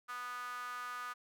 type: tone with high-pass filter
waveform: sawtooth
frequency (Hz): 246.4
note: B3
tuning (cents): -4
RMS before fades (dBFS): -43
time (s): 0.08-1.14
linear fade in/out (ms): 20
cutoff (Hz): 1300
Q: 9.5
effects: none